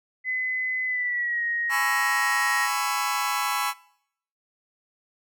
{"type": "tone with pitch glide", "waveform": "sine", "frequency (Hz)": [2025, 1878.5], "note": ["B6", "A#6"], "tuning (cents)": [43, 13], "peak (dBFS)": -24, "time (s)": [0.24, 2.69], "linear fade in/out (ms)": 50, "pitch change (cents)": -130, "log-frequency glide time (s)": [0.85, 1.44]}
{"type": "chord", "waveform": "sawtooth", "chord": "C# minor seventh", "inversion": "second", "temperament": "just", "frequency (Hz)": [831.5, 997.9, 1108.7, 1330.5], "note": ["G#5", "B5", "C#6", "E6"], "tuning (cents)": [2, 18, 0, 16], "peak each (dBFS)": -26, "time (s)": [1.69, 3.74], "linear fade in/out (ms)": 50}
{"effects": ["noise-tail reverb RT60 0.7 s tail -22 dB re dry"]}